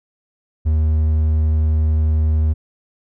triangle tone, 77.78 Hz, D#2, in tune, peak -11 dBFS, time 0.65-2.54 s, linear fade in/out 20 ms, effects none

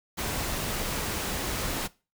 pink noise, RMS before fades -31 dBFS, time 0.17-1.88 s, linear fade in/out 20 ms, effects noise-tail reverb RT60 0.3 s tail -20 dB re dry

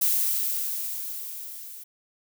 violet noise with level ramp, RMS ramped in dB -22 to -42 dBFS, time 0.01-1.84 s, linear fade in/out 10 ms, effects none

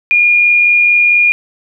sine tone with amplitude modulation, 2426 Hz, D#7, 44 cents flat, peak -5 dBFS, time 0.11-1.32 s, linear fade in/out 0 ms, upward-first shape sine, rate 84.4 Hz, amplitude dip 25%, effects none

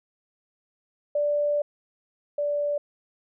sine tone pair in turn, 586 / 582.8 Hz, D5 / D5, -4 / -13 cents, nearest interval unison, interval 9 cents, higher first, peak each -21 / -23 dBFS, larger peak first, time 1.15-1.62 / 2.38-2.78 s, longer first, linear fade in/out 5 ms, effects none

